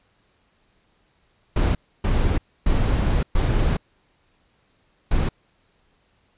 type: noise bursts at uneven times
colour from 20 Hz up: brown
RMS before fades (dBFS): -19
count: 5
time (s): 1.56-1.75 / 2.04-2.38 / 2.66-3.23 / 3.35-3.77 / 5.11-5.29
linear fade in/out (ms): 5
effects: pink hiss -64 dBFS RMS until 6.37 s + resampled to 8000 Hz